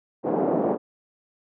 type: band-pass noise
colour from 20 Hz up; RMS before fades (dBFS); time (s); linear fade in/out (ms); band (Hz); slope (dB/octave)
white; -23; 0.23-0.78; 50; 180 to 670; 24
effects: none